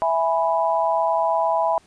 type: chord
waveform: sine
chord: E major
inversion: none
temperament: equal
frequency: 659.3 / 830.6 / 987.8 Hz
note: E5 / G#5 / B5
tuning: 0 / 0 / 0 cents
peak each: -21 / -23 / -22 dBFS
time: 0.02-1.78 s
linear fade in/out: 0 ms
effects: pink hiss -56 dBFS RMS until 1.86 s + resampled to 22050 Hz